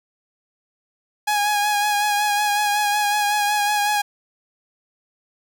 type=tone with vibrato; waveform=sawtooth; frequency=829 Hz; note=G#5; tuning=3 cents flat; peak=-14 dBFS; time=1.27-4.02 s; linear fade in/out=10 ms; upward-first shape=sine; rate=5.4 Hz; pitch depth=27 cents each way; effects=none